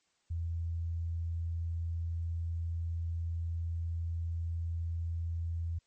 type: tone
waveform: sine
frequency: 83.7 Hz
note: E2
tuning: 27 cents sharp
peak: -32 dBFS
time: 0.3-5.79 s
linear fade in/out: 10 ms
effects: white hiss -75 dBFS RMS until 5.86 s + MP3 32 kbps